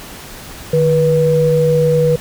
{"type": "tone pair together", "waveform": "sine", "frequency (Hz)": [153, 486.3], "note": ["D#3", "B4"], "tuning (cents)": [-29, -27], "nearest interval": "octave + minor sixth", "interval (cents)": 2002, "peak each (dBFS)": [-14, -11], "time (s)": [0.73, 2.16], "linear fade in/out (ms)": 5, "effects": ["pink hiss -33 dBFS RMS until 2.2 s"]}